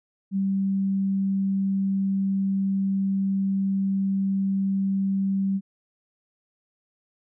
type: tone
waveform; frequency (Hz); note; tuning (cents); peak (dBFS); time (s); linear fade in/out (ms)
sine; 194.5; G3; -13; -21; 0.31-5.61; 50
effects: none